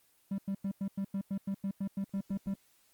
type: tone bursts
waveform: triangle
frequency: 196 Hz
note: G3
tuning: in tune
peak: -29 dBFS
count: 14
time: 0.31-2.541 s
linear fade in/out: 5 ms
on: 73 ms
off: 93 ms
effects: white hiss -68 dBFS RMS until 2.93 s + Opus 24 kbps

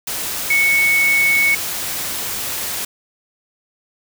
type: tone in noise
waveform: sine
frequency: 2215 Hz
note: C#7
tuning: 2 cents flat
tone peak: -12 dBFS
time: 0.5-1.55 s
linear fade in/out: 5 ms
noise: white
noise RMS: -24 dBFS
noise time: 0.07-2.85 s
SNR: +9 dB
effects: none

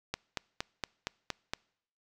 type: click train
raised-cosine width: 0.2 ms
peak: -15 dBFS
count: 7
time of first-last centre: 0.14-1.535 s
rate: 4.3 Hz
effects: noise-tail reverb RT60 0.7 s tail -26 dB re dry

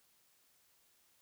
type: silence
effects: white hiss -71 dBFS RMS until 1.21 s

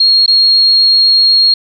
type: tone with dropouts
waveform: sine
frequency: 4273 Hz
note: C8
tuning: 36 cents sharp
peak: -5 dBFS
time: 0-1.54 s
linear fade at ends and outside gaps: 5 ms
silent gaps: 0.262-0.278 s
effects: none

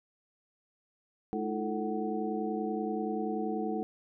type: tone cluster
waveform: sine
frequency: 213.5 / 314.2 / 344.6 / 440.6 / 746 Hz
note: G#3 / D#4 / F4 / A4 / F#5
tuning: +48 / +17 / -23 / +2 / +14 cents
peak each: -35 / -37 / -39 / -36 / -38 dBFS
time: 1.33-3.83 s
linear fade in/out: 0 ms
effects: none

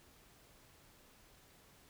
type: silence
effects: pink hiss -64 dBFS RMS until 1.89 s

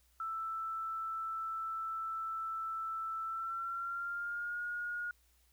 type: tone with pitch glide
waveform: sine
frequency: 1324 to 1435.5 Hz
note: E6 to F6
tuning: +7 to +47 cents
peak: -36 dBFS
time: 0.2-5.11 s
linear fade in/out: 2 ms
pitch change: +140 cents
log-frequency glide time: 3.23-4.61 s
effects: added 60 Hz sine -69 dBFS peak until 5.52 s + white hiss -72 dBFS RMS until 5.52 s

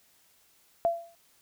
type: tone with exponential decay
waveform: sine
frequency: 678 Hz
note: E5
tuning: 49 cents sharp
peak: -19 dBFS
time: 0.85-1.15 s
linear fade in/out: 0 ms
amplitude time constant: 64 ms
effects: white hiss -64 dBFS RMS until 1.41 s

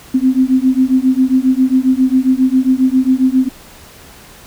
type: beating tone pair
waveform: sine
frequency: 256 / 263.4 Hz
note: C4 / C4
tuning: -38 / +12 cents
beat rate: 7.4 Hz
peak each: -12 dBFS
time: 0.14-3.49 s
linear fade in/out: 10 ms
effects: pink hiss -39 dBFS RMS until 4.46 s

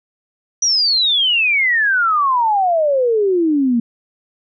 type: exponential sweep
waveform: sine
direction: down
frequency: 5920 to 227.8 Hz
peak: -12 dBFS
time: 0.62-3.8 s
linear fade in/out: 5 ms
effects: none

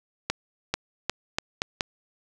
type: accelerating click train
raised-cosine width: 0.2 ms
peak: -7 dBFS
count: 6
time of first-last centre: 0.3-1.808 s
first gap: 440 ms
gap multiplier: 0.81
effects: none

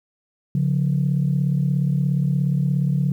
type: tone pair together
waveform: sine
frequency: 141.01 / 178 Hz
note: C#3 / F3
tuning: +30 / +33 cents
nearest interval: major third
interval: 403 cents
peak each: -18 / -21 dBFS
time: 0.55-3.12 s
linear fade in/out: 2 ms
effects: tanh soft clip ceiling -11 dBFS + 9-bit

